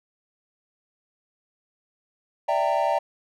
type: chord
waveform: triangle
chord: E half-diminished seventh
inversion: third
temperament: equal with one note detuned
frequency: 587.3 / 659.3 / 784 / 919.5 Hz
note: D5 / E5 / G5 / Bb5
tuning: 0 / 0 / 0 / -24 cents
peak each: -24 dBFS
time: 2.48-2.99 s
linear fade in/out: 10 ms
effects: none